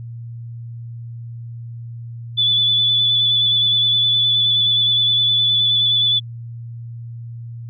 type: tone with vibrato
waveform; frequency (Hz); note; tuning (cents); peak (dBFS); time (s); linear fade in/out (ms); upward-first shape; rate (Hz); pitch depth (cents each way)
sine; 3468; A7; -26; -13; 2.37-6.2; 20; sine; 9.6; 18
effects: added 117 Hz sine -29 dBFS peak until 7.69 s